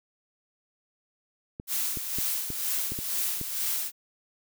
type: clicks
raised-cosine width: 3 ms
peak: -23 dBFS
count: 7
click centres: 1.599 / 1.972 / 2.186 / 2.503 / 2.92 / 2.989 / 3.413 s
type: noise with tremolo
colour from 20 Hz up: blue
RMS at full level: -28 dBFS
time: 1.67-3.92 s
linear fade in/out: 50 ms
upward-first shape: sine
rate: 2.1 Hz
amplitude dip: 55%
effects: none